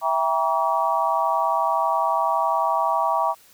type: chord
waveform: sine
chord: E diminished seventh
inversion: none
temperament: just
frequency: 659.3 / 791.1 / 949.3 / 1139.2 Hz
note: E5 / G5 / Bb5 / Db6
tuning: 0 / +16 / +31 / +47 cents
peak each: -25 / -25 / -23 / -24 dBFS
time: 0.01-3.35 s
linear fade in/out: 50 ms
effects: white hiss -53 dBFS RMS until 3.53 s